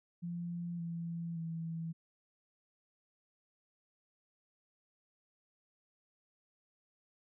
sine tone with pitch steps, 172.5 / 168.37 / 164.33 Hz, F3 / E3 / E3, -21 / +37 / -5 cents, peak -37 dBFS, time 0.22-1.93 s, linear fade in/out 20 ms, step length 570 ms, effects none

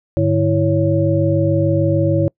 sine tone cluster, 101.8 / 148.5 / 329.8 / 556 Hz, G#2 / D3 / E4 / C#5, -34 / +20 / +1 / +5 cents, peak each -18 dBFS, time 0.17-2.28 s, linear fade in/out 0 ms, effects noise-tail reverb RT60 0.1 s tail -26 dB re dry

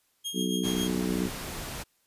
sawtooth tone with tremolo, 3247 Hz, G#7, 40 cents flat, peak -27 dBFS, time 0.24-0.89 s, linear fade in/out 20 ms, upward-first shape triangle, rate 7.3 Hz, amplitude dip 65%
harmonic tone, 61.74 Hz, B1, in tune, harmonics 3 / 4 / 5 / 6 / 7, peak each -30 / -32 / -34 / -36 / -37 dBFS, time 0.33-1.3 s, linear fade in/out 50 ms
pink noise, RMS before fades -37 dBFS, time 0.63-1.84 s, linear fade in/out 20 ms
effects white hiss -70 dBFS RMS until 2.06 s + resampled to 32000 Hz

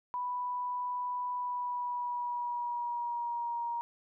sine tone with pitch glide, 987.8 to 942.6 Hz, B5 to A#5, 0 to +19 cents, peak -32 dBFS, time 0.14-3.81 s, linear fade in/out 0 ms, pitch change -81 cents, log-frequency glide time 1.34-3.6 s, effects none

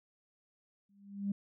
sine tone with exponential growth, 200 Hz, G3, 35 cents sharp, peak -28 dBFS, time 0.89-1.32 s, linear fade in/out 5 ms, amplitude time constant 93 ms, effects tanh soft clip ceiling -24 dBFS

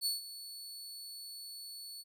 sawtooth tone with ADSR envelope, 4435 Hz, C#8, in tune, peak -27 dBFS, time 0.01-2.04 s, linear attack 47 ms, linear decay 150 ms, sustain -15 dB, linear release 37 ms, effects none

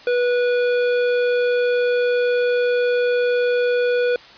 sine tone with tanh clipping, 489.1 Hz, B4, 17 cents flat, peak -18 dBFS, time 0.07-4.16 s, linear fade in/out 2 ms, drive 16 dB, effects white hiss -43 dBFS RMS until 4.37 s + resampled to 11025 Hz

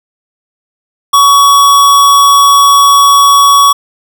square tone, 1125 Hz, C#6, 25 cents sharp, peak -3 dBFS, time 1.13-3.73 s, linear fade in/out 10 ms, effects none

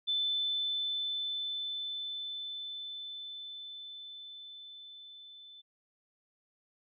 sine tone with level ramp, 3520 Hz, A7, in tune, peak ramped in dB -28 to -50 dBFS, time 0.07-5.62 s, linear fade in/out 20 ms, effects none

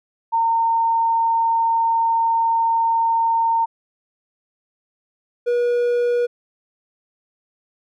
sine / triangle tone pair in turn, 914 / 482.4 Hz, A#5 / B4, -34 / -41 cents, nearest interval major seventh, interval 1107 cents, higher first, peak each -15 / -14 dBFS, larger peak second, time 0.32-3.66 / 5.46-6.27 s, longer first, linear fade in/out 20 ms, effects none

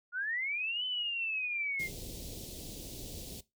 sine linear two-way sweep, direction up then down, 1400 to 3045 to 2076 Hz, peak -32 dBFS, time 0.12-1.89 s, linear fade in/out 50 ms, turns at 0.85 s
pink band-stop noise, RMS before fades -44 dBFS, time 1.79-3.41 s, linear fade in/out 10 ms, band 550 to 3300 Hz, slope 24 dB/octave
effects noise-tail reverb RT60 0.2 s tail -18 dB re dry

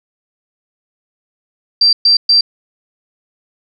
sine tone bursts, 4701 Hz, D8, 1 cent sharp, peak -6 dBFS, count 3, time 1.81-2.41 s, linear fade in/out 5 ms, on 120 ms, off 120 ms, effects none

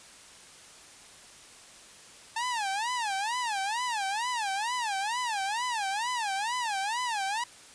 sawtooth tone with vibrato, 880 Hz, A5, in tune, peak -25 dBFS, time 2.36-7.44 s, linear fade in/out 5 ms, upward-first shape sine, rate 2.2 Hz, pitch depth 230 cents each way, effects white hiss -51 dBFS RMS until 7.74 s + resampled to 22050 Hz

